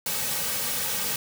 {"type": "noise with comb filter", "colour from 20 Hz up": "white", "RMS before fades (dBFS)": -28, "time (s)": [0.06, 1.16], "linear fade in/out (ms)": 2, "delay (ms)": 2.9, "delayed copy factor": -0.7, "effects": []}